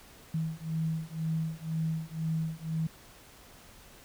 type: beating tone pair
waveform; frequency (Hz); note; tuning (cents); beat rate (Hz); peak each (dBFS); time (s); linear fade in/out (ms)
sine; 159.5 / 161.5; D#3 / E3; +43 / -35; 2; -33 / -33; 0.34-2.87; 5
effects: pink hiss -54 dBFS RMS until 4.04 s